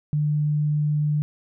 sine tone, 149.4 Hz, D3, 30 cents sharp, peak -19 dBFS, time 0.13-1.22 s, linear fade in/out 0 ms, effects none

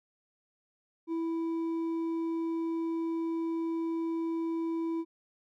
sine tone with hard clipping, 329.6 Hz, E4, in tune, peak -31 dBFS, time 1.07-5.05 s, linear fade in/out 50 ms, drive 4 dB, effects none

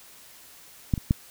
clicks, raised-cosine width 5 ms, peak -9 / -19 / -7 dBFS, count 3, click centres 0.938 / 0.978 / 1.109 s, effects white hiss -50 dBFS RMS until 1.3 s

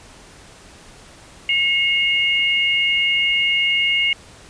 sine tone pair together, 2175 / 2835 Hz, C#7 / F7, -33 / +25 cents, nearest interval perfect fourth, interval 458 cents, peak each -18 dBFS, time 1.49-4.13 s, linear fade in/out 2 ms, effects pink hiss -44 dBFS RMS until 4.49 s + resampled to 22050 Hz

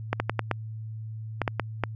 clicks, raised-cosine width 0.5 ms, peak -9 dBFS, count 9, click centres 0.13 / 0.2 / 0.296 / 0.393 / 0.513 / 1.417 / 1.478 / 1.597 / 1.837 s, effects added 110 Hz sine -34 dBFS peak until 1.95 s

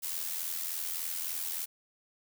blue noise with amplitude modulation, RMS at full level -33 dBFS, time 0.02-1.66 s, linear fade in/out 20 ms, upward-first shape sine, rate 83.4 Hz, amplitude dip 60%, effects none

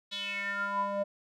square tone with band-pass filter sweep, 200.4 Hz, G3, 38 cents sharp, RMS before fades -33 dBFS, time 0.11-1.04 s, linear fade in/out 20 ms, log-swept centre 3700 to 630 Hz, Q 6.9, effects none

